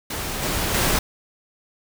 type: noise with level steps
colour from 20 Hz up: pink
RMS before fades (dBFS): -28 / -24 / -20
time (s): 0.1-0.99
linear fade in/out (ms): 5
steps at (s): 0.42 / 0.74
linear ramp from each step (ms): 5
effects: none